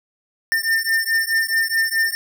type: beating tone pair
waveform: square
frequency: 1801 / 1805.7 Hz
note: A6 / A6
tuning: +40 / +44 cents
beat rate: 4.7 Hz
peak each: -21 dBFS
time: 0.52-2.15 s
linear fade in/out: 0 ms
effects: none